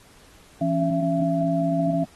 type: tone cluster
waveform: sine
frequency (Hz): 167.2 / 276.3 / 671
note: E3 / C#4 / E5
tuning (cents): +25 / -6 / +31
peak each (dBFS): -24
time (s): 0.61-2.04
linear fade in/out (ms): 5
effects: pink hiss -53 dBFS RMS until 2.15 s + AAC 32 kbps